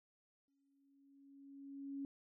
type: tone with exponential growth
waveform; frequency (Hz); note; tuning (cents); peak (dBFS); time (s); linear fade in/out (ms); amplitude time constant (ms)
sine; 277.2; C#4; 0; -40; 0.48-2.05; 1; 340
effects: none